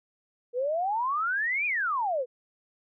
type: exponential two-way sweep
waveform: sine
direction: up then down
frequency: 470.6 to 2489 to 470.6 Hz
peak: -25 dBFS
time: 0.53-2.26 s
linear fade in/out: 50 ms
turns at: 1.66 s
effects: none